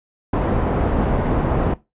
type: low-pass noise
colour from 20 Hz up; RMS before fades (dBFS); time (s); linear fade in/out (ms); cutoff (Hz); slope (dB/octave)
pink; -19; 0.33-1.74; 5; 850; 12
effects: noise-tail reverb RT60 0.2 s tail -17 dB re dry + resampled to 8000 Hz